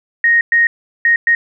sine tone bursts at uneven times, 1866 Hz, A#6, 1 cent sharp, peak -8 dBFS, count 4, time 0.24-0.41 / 0.52-0.67 / 1.05-1.16 / 1.27-1.35 s, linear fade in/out 2 ms, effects none

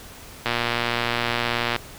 click train, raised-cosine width 0.3 ms, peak -6 dBFS, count 156, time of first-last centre 0.46-1.763 s, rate 119 Hz, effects pink hiss -42 dBFS RMS until 1.98 s

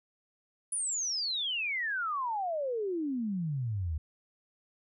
sine exponential sweep, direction down, 10000 to 73.4 Hz, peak -30 dBFS, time 0.72-3.98 s, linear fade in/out 5 ms, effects none

